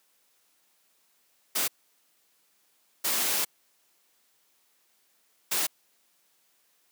white noise bursts at uneven times, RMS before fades -27 dBFS, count 3, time 1.55-1.68 / 3.04-3.45 / 5.51-5.67 s, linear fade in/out 10 ms, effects white hiss -68 dBFS RMS until 6.91 s + high-pass 200 Hz 12 dB/octave

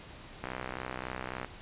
click train, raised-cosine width 0.5 ms, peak -21 dBFS, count 65, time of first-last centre 0.44-1.446 s, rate 63.6 Hz, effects pink hiss -49 dBFS RMS until 1.61 s + resampled to 8000 Hz

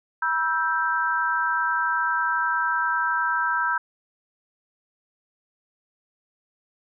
sine chord, E minor, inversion second, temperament equal with one note detuned, 967.4 / 1318.5 / 1568 Hz, B5 / E6 / G6, -36 / 0 / 0 cents, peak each -26 / -26 / -24 dBFS, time 0.22-3.78 s, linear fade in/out 5 ms, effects none

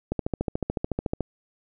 click train, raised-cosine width 2 ms, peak -12 dBFS, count 16, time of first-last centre 0.12-1.207 s, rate 13.8 Hz, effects none

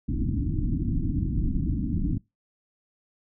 pink low-pass noise, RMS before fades -26 dBFS, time 0.08-2.18 s, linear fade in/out 10 ms, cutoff 320 Hz, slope 96 dB/octave, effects noise-tail reverb RT60 0.2 s tail -23 dB re dry

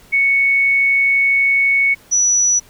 sine tone pair in turn, 2217 / 5902 Hz, C#7 / F#8, 0 / -5 cents, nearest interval octave + perfect fourth, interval 1695 cents, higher second, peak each -11 dBFS, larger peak neither, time 0.12-1.95 / 2.11-2.6 s, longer first, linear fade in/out 20 ms, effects pink hiss -47 dBFS RMS until 2.69 s

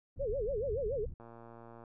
pink low-pass noise, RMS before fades -42 dBFS, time 0.16-1.14 s, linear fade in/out 5 ms, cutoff 100 Hz, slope 12 dB/octave
sine tone with vibrato, 483.5 Hz, B4, 37 cents flat, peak -32 dBFS, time 0.19-1.06 s, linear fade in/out 20 ms, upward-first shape sine, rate 7 Hz, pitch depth 290 cents each way
click train, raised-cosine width 1 ms, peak -38 dBFS, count 75, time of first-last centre 1.2-1.838 s, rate 116 Hz
effects none

